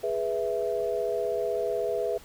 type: chord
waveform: sine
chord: E major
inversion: first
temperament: equal with one note detuned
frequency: 415.3 / 491.3 / 659.3 Hz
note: G#4 / B4 / E5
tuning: 0 / -9 / 0 cents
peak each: -30 dBFS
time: 0.03-2.18 s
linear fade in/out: 10 ms
effects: pink hiss -51 dBFS RMS until 2.24 s